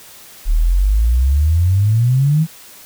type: exponential sweep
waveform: sine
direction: up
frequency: 36 to 164.81 Hz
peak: -10 dBFS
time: 0.45-2.47 s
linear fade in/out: 50 ms
effects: white hiss -40 dBFS RMS until 2.85 s